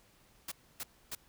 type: noise bursts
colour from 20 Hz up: white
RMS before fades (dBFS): -40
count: 3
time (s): 0.48-1.151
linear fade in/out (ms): 5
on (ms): 37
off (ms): 280
effects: pink hiss -65 dBFS RMS until 1.28 s